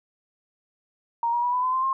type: tone with pitch steps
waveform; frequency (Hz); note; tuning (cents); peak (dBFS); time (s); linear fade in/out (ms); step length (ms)
sine; 934 / 954.7 / 975.9 / 997.6 / 1019.7 / 1042.3 / 1065.5; A#5 / A#5 / B5 / B5 / C6 / C6 / C6; +3 / +41 / -21 / +17 / -45 / -7 / +31; -21; 1.23-1.93; 2; 100
effects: none